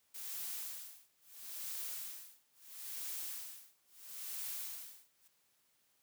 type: noise with tremolo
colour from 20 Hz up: blue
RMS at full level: -42 dBFS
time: 0.14-5.28 s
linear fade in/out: 10 ms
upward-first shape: sine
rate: 0.75 Hz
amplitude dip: 100%
effects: white hiss -75 dBFS RMS until 6.02 s + high-pass 60 Hz 12 dB/octave